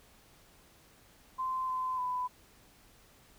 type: tone with pitch steps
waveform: sine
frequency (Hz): 1036 / 1026 / 999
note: C6 / C6 / B5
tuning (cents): -17 / -34 / +20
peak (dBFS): -31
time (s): 1.38-2.28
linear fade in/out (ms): 20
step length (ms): 300
effects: pink hiss -61 dBFS RMS until 3.38 s